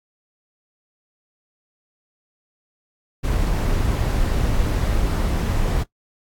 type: noise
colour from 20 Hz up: brown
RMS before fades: -20 dBFS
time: 3.23-5.84 s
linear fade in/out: 20 ms
effects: noise-tail reverb RT60 0.1 s tail -18 dB re dry + AAC 64 kbps